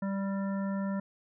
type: harmonic tone with a mistuned harmonic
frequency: 196 Hz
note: G3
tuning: in tune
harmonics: 1 / 3 / 5 / 7 / 9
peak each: -30 / -40 / -44 / -47 / -49 dBFS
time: 0.02-1 s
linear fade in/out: 5 ms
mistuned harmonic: 9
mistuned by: +15 cents
effects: none